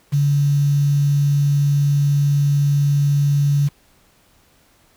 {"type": "tone with quantisation", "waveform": "sine", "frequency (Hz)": 143, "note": "D3", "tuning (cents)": -46, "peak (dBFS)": -13, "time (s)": [0.12, 3.69], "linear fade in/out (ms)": 20, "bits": 6, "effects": ["pink hiss -56 dBFS RMS until 4.96 s"]}